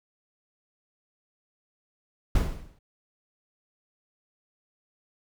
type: noise with exponential decay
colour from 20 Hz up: brown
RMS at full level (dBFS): -19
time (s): 2.35-2.79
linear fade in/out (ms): 5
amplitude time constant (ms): 94
effects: none